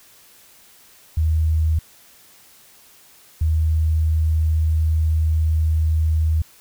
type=tone pair in turn; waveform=sine; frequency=79.1 / 79.1 Hz; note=D#2 / D#2; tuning=+29 / +29 cents; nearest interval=unison; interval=0 cents; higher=neither; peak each=-15 / -15 dBFS; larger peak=neither; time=1.17-1.79 / 3.41-6.42 s; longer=second; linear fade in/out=5 ms; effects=white hiss -50 dBFS RMS until 6.6 s